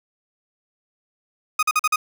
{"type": "tone bursts", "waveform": "30% pulse", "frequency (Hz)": 1244.5, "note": "D#6", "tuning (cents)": 0, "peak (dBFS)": -13, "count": 5, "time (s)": [1.59, 1.96], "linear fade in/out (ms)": 5, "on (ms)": 38, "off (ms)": 45, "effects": []}